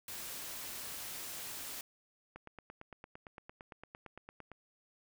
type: noise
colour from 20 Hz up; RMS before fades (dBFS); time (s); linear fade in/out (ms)
white; -44; 0.08-1.81; 2
type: click train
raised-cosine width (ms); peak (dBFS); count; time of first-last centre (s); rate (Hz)
0.5; -33; 20; 2.36-4.517; 8.81
effects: none